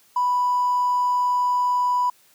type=tone with hard clipping; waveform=triangle; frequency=987.8 Hz; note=B5; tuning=in tune; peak=-18 dBFS; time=0.16-2.1 s; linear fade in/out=5 ms; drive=3 dB; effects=white hiss -57 dBFS RMS until 2.34 s + high-pass 100 Hz 12 dB/octave